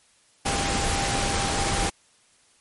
sine tone in noise, 794 Hz, G5, 22 cents sharp, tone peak -30 dBFS, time 0.45-1.9 s, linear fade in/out 10 ms, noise pink, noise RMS -25 dBFS, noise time 0.45-1.9 s, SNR -8 dB, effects white hiss -60 dBFS RMS until 2.6 s + MP3 48 kbps

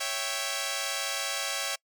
5% pulse chord, C# diminished, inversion none, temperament equal, 554.4 / 659.3 / 784 Hz, C#5 / E5 / G5, 0 / 0 / 0 cents, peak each -22 / -23 / -23 dBFS, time 0-1.76 s, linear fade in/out 10 ms, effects noise-tail reverb RT60 0.1 s tail -26 dB re dry

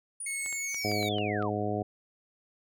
sine linear sweep, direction down, 9690 to 784 Hz, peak -35 dBFS, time 0.2-1.5 s, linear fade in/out 5 ms
45% pulse tone with pitch glide, 2196 to 2266 Hz, C#7 to C#7, -17 to +37 cents, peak -34 dBFS, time 0.26-1.09 s, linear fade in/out 5 ms, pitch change +54 cents, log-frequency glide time 0.59-0.84 s
clicks, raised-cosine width 0.3 ms, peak -28 dBFS, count 7, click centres 0.461 / 0.527 / 0.745 / 0.916 / 1.029 / 1.184 / 1.425 s
harmonic tone, 104.2 Hz, G#2, 6 cents sharp, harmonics 1 / 2 / 3 / 4 / 5 / 6 / 7, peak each -35 / -36 / -36 / -35 / -39 / -37 / -35 dBFS, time 0.84-1.83 s, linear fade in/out 10 ms
effects none

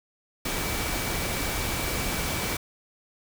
sine tone in noise, 2300 Hz, D7, 37 cents flat, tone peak -38 dBFS, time 0.45-2.57 s, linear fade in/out 5 ms, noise pink, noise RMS -29 dBFS, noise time 0.45-2.57 s, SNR -12 dB, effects none

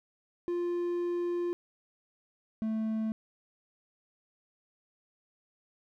triangle tone pair in turn, 349.2 / 220 Hz, F4 / A3, 0 / 0 cents, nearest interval minor sixth, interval 800 cents, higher first, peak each -27 dBFS, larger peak neither, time 0.48-1.53 / 2.62-3.12 s, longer first, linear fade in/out 0 ms, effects none

